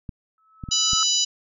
clicks, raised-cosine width 5 ms, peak -20 dBFS, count 4, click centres 0.092 / 0.638 / 0.688 / 0.933 s
sine tone with exponential growth, 1300 Hz, E6, 24 cents flat, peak -23 dBFS, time 0.38-1.03 s, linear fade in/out 1 ms, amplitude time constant 140 ms
harmonic tone, 987.8 Hz, B5, in tune, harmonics 3 / 4 / 5 / 6 / 7, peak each -25 / -25 / -25 / -25 / -25 dBFS, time 0.71-1.25 s, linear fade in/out 10 ms
effects none

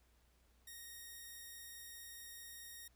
5% pulse tone, 1864.7 Hz, A#6, in tune, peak -40 dBFS, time 0.67-2.88 s, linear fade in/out 5 ms, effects added 60 Hz sine -70 dBFS peak until 2.95 s + pink hiss -75 dBFS RMS until 2.95 s

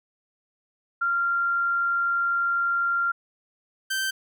sine / sawtooth tone pair in turn, 1386 / 1555.7 Hz, F6 / G6, -14 / -14 cents, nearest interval major second, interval 200 cents, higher second, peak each -21 dBFS, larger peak neither, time 1.01-3.12 / 3.9-4.11 s, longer first, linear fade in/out 10 ms, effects none

